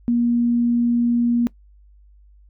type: tone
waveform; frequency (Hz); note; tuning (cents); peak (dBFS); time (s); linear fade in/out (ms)
sine; 237.9; A#3; +35; -15; 0.08-1.47; 0
effects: noise-tail reverb RT60 0.1 s tail -21 dB re dry + added 50 Hz sine -47 dBFS peak until 2.49 s